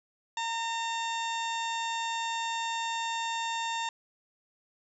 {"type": "harmonic tone with a mistuned harmonic", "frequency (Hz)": 910, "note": "A#5", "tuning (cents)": -42, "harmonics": [1, 2, 3, 4, 5, 6, 7, 8], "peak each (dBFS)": [-32, -39, -40, -38, -50, -49, -50, -44], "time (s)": [0.37, 3.89], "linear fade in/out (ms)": 2, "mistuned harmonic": 1, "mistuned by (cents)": 19, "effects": []}